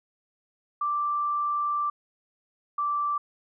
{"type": "tone pair in turn", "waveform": "sine", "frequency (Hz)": [1174.7, 1168.9], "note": ["D6", "D6"], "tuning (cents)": [0, -9], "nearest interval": "unison", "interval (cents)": 9, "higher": "first", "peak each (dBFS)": -24, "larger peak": "neither", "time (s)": [[0.81, 1.9], [2.78, 3.18]], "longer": "first", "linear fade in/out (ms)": 5, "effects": []}